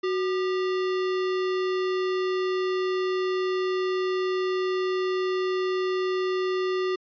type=tone with sample-and-hold; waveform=sine; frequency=371.1 Hz; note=F#4; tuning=5 cents sharp; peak=-23 dBFS; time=0.03-6.96 s; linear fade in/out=10 ms; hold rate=1575 Hz; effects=resampled to 11025 Hz